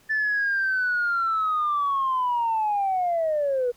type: linear sweep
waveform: sine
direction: down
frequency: 1760 to 476.1 Hz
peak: -20 dBFS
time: 0.09-3.72 s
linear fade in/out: 20 ms
effects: tanh soft clip ceiling -17 dBFS + pink hiss -58 dBFS RMS until 3.76 s